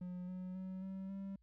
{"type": "tone with pitch steps", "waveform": "triangle", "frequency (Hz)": [180, 183.68, 187.43, 191.25, 195.16], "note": ["F#3", "F#3", "F#3", "G3", "G3"], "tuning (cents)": [-47, -12, 23, -42, -7], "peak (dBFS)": -40, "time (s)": [0.01, 1.36], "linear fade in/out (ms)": 5, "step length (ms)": 270, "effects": ["added 58 Hz sine -68 dBFS peak until 1.42 s"]}